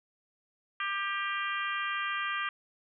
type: harmonic tone with a mistuned harmonic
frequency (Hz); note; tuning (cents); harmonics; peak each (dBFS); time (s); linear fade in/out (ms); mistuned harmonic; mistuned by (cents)
397.1; G4; +22; 3 / 4 / 5 / 6 / 7 / 8; -34 / -36 / -38 / -40 / -41 / -42; 0.8-2.49; 2; 5; -31
effects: none